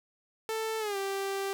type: tone with pitch glide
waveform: sawtooth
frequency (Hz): 442.5 to 392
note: A4 to G4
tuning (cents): +10 to 0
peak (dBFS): -27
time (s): 0.49-1.53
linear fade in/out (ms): 0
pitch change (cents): -210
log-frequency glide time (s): 0.79-0.97
effects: none